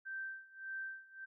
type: tone with tremolo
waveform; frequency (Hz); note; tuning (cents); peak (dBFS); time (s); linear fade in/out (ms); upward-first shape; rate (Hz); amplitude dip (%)
sine; 1561; G6; -8; -39; 0.05-1.26; 20; sine; 1.7; 90
effects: none